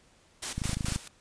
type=noise with tremolo; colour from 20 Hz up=white; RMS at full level=-34 dBFS; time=0.42-1.08 s; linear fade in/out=10 ms; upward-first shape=square; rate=4.6 Hz; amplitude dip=75%
type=click train; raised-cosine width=5 ms; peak=-19 dBFS; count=11; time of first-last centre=0.58-0.96 s; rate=26.3 Hz
effects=pink hiss -62 dBFS RMS until 1.2 s + resampled to 22050 Hz